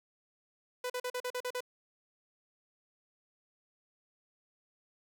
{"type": "tone bursts", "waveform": "sawtooth", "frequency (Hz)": 498, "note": "B4", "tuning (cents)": 14, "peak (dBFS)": -30, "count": 8, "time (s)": [0.84, 1.606], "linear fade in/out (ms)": 5, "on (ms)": 59, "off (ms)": 42, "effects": []}